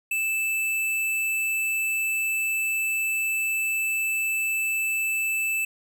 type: tone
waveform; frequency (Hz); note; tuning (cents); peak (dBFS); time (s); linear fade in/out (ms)
square; 2636; E7; -1; -24; 0.11-5.65; 5
effects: none